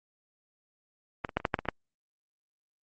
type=clicks; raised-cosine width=0.5 ms; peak=-14 / -24 / -10 / -27 / -10 / -9 / -17 / -21 / -11 dBFS; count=9; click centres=1.248 / 1.292 / 1.37 / 1.401 / 1.452 / 1.542 / 1.59 / 1.655 / 1.687 s; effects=Opus 32 kbps